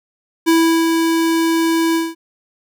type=tone with ADSR envelope; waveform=square; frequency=328.9 Hz; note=E4; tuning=4 cents flat; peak=-10 dBFS; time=0.46-2.15 s; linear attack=25 ms; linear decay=370 ms; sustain=-4 dB; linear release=200 ms; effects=none